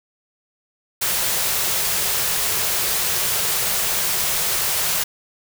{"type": "band-stop noise", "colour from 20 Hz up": "white", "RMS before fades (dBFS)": -21, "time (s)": [1.01, 5.04], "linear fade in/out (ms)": 10, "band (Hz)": [210, 340], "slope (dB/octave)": 96, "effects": []}